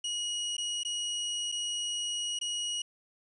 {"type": "tone with dropouts", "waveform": "sawtooth", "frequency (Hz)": 2900, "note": "F#7", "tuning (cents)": -35, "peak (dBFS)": -28, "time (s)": [0.04, 2.82], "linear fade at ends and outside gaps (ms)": 5, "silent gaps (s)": [[0.568, 0.58], [0.834, 0.849], [1.518, 1.522], [2.39, 2.412]], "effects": ["resampled to 22050 Hz"]}